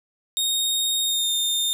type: tone with pitch glide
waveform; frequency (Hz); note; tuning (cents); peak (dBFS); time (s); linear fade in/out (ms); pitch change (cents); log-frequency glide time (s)
sawtooth; 3715 to 3636; A#7 to A#7; -7 to -44; -18; 0.37-1.73; 0; -37; 1.03-1.32
effects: none